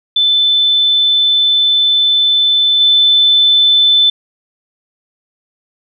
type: tone with level steps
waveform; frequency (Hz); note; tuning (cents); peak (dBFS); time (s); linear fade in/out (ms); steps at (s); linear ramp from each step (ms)
sine; 3520; A7; 0; -8 / -6; 0.16-4.1; 5; 2.8; 10
effects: none